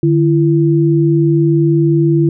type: tone pair together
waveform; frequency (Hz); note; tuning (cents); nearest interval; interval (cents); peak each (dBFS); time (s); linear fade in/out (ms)
sine; 149.45 / 335.5; D3 / E4; +31 / +31; octave + major second; 1400; -11; 0.03-2.29; 2
effects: none